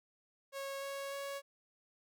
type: tone with pitch steps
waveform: sawtooth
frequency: 549 / 553.1 / 557.3 Hz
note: C#5 / C#5 / C#5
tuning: -17 / -4 / +9 cents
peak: -36 dBFS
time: 0.52-1.42 s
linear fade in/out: 50 ms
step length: 300 ms
effects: none